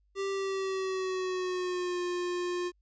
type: tone with pitch glide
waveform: square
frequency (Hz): 392 to 355.3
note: G4 to F4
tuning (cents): 0 to +30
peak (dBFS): -31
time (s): 0.15-2.72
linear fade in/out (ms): 50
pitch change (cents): -170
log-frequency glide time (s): 0.3-2.01
effects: added 50 Hz sine -66 dBFS peak until 2.81 s + resampled to 16000 Hz